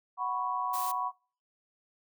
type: chord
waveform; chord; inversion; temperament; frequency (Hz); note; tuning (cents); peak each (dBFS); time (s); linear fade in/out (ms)
sine; F# suspended fourth; none; equal; 740 / 987.8 / 1108.7; F#5 / B5 / C#6; 0 / 0 / 0; -36 / -33 / -33; 0.17-1.12; 50
type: noise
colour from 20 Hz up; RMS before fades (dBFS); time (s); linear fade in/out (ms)
blue; -39; 0.73-0.92; 10
effects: noise-tail reverb RT60 0.4 s tail -23 dB re dry